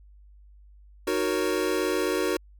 square chord, D# minor seventh, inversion none, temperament equal, 311.1 / 370 / 466.2 / 554.4 Hz, D#4 / F#4 / A#4 / C#5, 0 / 0 / 0 / 0 cents, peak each -31 / -28 / -30 / -34 dBFS, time 1.07-2.37 s, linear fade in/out 5 ms, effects added 50 Hz sine -49 dBFS peak until 2.59 s

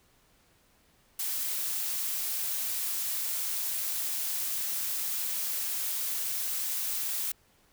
blue noise, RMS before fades -32 dBFS, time 1.19-7.32 s, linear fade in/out 5 ms, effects pink hiss -65 dBFS RMS until 7.72 s

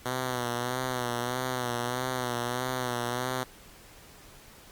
5% pulse tone with vibrato, 124.3 Hz, B2, 12 cents sharp, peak -18 dBFS, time 0.05-3.44 s, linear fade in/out 10 ms, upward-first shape sine, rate 1.6 Hz, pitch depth 61 cents each way, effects pink hiss -52 dBFS RMS until 4.71 s + Opus 48 kbps

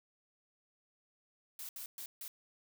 blue noise bursts at uneven times, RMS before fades -45 dBFS, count 4, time 1.59-1.69 / 1.76-1.86 / 1.98-2.06 / 2.21-2.28 s, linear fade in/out 2 ms, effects none

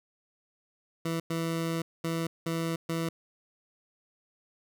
20% pulse tone bursts at uneven times, 164.9 Hz, E3, 1 cent sharp, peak -24 dBFS, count 5, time 1.05-1.2 / 1.3-1.82 / 2.04-2.27 / 2.46-2.76 / 2.89-3.09 s, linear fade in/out 5 ms, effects none

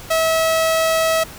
sawtooth tone, 647 Hz, E5, 32 cents flat, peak -11 dBFS, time 0.1-1.24 s, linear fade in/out 10 ms, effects pink hiss -37 dBFS RMS until 1.38 s

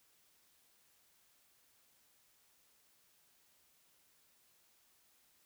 silence, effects white hiss -71 dBFS RMS until 5.45 s

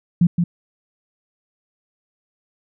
sine tone with echo, 172.9 Hz, F3, 17 cents flat, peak -10 dBFS, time 0.21-0.27 s, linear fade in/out 5 ms, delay 170 ms, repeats 1, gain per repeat -4 dB, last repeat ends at 0.44 s, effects none

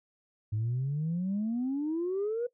sine exponential sweep, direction up, 103.83 to 493.9 Hz, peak -27 dBFS, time 0.52-2.47 s, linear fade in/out 10 ms, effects noise-tail reverb RT60 0.1 s tail -18 dB re dry + tanh soft clip ceiling -25 dBFS

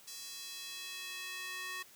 square tone with high-pass filter sweep, 370 Hz, F#4, in tune, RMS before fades -44 dBFS, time 0.07-1.83 s, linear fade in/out 10 ms, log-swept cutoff 5200 to 1600 Hz, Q 1.4, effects white hiss -59 dBFS RMS until 1.95 s + high-pass 80 Hz 12 dB/octave

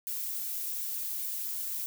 violet noise with flanger, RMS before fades -35 dBFS, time 0.07-1.86 s, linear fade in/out 0 ms, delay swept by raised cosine 1.5 to 3.5 ms, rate 2.6 Hz, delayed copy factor -0.55, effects none

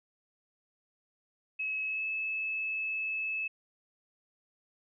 sine tone with pitch glide, 2573 to 2603 Hz, E7 to E7, -43 to -22 cents, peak -31 dBFS, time 1.59-3.48 s, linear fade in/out 10 ms, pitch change +21 cents, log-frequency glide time 1.85-2.04 s, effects none

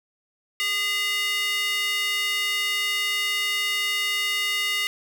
square tone with high-pass filter, 408.5 Hz, G#4, 29 cents flat, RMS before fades -25 dBFS, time 0.6-4.87 s, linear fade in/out 0 ms, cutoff 2400 Hz, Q 3.9, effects none

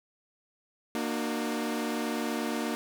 sawtooth chord, Bb augmented, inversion none, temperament equal with one note detuned, 233.1 / 301.2 / 370 Hz, Bb3 / D4 / F#4, 0 / +44 / 0 cents, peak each -28 / -30 / -34 dBFS, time 0.95-2.75 s, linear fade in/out 0 ms, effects none

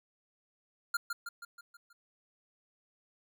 square tone with echo, 1400 Hz, F6, 4 cents sharp, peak -29 dBFS, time 0.94-0.97 s, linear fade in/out 5 ms, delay 160 ms, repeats 6, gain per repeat -5 dB, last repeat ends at 1.93 s, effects none

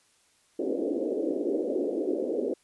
pink band-pass noise, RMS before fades -29 dBFS, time 0.59-2.54 s, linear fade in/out 5 ms, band 270 to 540 Hz, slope 48 dB/octave, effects white hiss -65 dBFS RMS until 2.63 s + resampled to 24000 Hz

